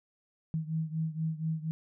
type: beating tone pair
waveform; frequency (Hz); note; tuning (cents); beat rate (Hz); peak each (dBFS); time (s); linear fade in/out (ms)
sine; 158.4 / 162.6; D#3 / E3; +31 / -23; 4.2; -32 / -35; 0.54-1.71; 0
effects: none